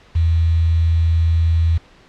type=tone with quantisation; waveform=sine; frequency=82.41 Hz; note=E2; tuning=in tune; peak=-12 dBFS; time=0.15-1.78 s; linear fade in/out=10 ms; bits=6; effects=pink hiss -48 dBFS RMS until 2.08 s + low-pass 4000 Hz 12 dB/octave